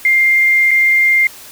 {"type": "tone with dropouts", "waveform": "sine", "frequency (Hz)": 2106, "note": "C7", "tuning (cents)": 11, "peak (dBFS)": -8, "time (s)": [0.05, 1.27], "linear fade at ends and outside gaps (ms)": 2, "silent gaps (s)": [0.709, 0.713], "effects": ["white hiss -36 dBFS RMS until 1.51 s"]}